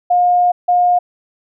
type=tone pair in turn; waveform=sine; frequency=713 / 713 Hz; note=F5 / F5; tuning=+36 / +36 cents; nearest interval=unison; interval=0 cents; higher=neither; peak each=-9 dBFS; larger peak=neither; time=0.1-0.52 / 0.68-0.99 s; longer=first; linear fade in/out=10 ms; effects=none